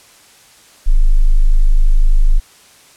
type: tone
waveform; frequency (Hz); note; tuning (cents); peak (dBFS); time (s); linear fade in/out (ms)
sine; 25.96; G#0; 0; -5; 0.86-2.4; 20
effects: white hiss -45 dBFS RMS until 2.96 s + low-pass 10000 Hz 12 dB/octave